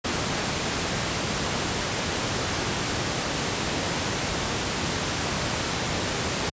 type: noise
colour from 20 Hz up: pink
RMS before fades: -26 dBFS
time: 0.04-6.5 s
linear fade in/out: 10 ms
effects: high-pass 80 Hz 12 dB/octave + resampled to 16000 Hz